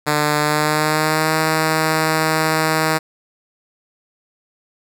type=tone with pitch glide; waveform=5% pulse; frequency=149.6 to 158.04 Hz; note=D3 to D#3; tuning=+32 to +27 cents; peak=-4 dBFS; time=0.06-2.99 s; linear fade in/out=20 ms; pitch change=+95 cents; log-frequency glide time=0.38-1.35 s; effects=none